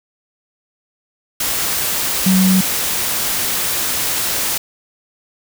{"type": "tone in noise", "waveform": "sine", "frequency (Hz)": 187.8, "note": "F#3", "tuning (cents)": 26, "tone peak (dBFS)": -10, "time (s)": [2.26, 2.61], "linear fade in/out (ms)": 5, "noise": "white", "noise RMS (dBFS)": -19, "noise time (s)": [1.4, 4.58], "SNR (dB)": 6, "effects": []}